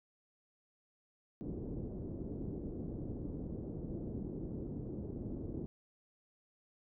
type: low-pass noise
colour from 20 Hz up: white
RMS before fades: -42 dBFS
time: 1.41-5.66 s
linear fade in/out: 0 ms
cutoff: 360 Hz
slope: 24 dB/octave
effects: none